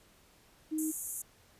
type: tone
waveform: sine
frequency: 312.2 Hz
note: D#4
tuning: 6 cents sharp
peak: -31 dBFS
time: 0.71-0.92 s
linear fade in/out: 20 ms
type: band-pass noise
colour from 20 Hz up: white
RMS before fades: -40 dBFS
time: 0.78-1.22 s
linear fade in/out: 5 ms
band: 6500 to 13000 Hz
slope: 96 dB/octave
effects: pink hiss -63 dBFS RMS until 1.59 s + resampled to 32000 Hz